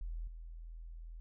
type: tone with level steps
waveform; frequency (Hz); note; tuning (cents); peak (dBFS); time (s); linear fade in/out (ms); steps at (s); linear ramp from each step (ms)
sine; 41.2; E1; 0; -38 / -45; 0.01-1.2; 0; 0.27; 5
effects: none